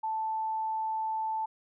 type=tone; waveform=sine; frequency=880 Hz; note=A5; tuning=in tune; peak=-29 dBFS; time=0.03-1.46 s; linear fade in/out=10 ms; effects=none